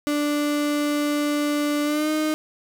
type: tone with pitch glide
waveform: 35% pulse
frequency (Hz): 293.7 to 308.5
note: D4 to D#4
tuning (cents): 0 to -15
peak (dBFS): -19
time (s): 0.07-2.34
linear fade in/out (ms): 0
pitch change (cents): +85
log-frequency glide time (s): 1.84-2.1
effects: none